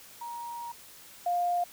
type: tone pair in turn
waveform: sine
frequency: 944 / 704.1 Hz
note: A#5 / F5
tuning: +22 / +14 cents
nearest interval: perfect fourth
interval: 508 cents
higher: first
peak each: -36 / -25 dBFS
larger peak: second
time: 0.21-0.72 / 1.26-1.64 s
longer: first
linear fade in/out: 5 ms
effects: white hiss -51 dBFS RMS until 1.72 s